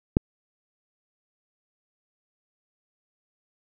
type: click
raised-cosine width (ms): 3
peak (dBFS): -4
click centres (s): 0.169
effects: none